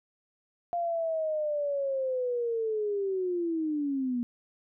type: linear sweep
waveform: sine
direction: down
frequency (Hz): 698 to 236.6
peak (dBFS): -27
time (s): 0.73-4.23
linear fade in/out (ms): 0
effects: none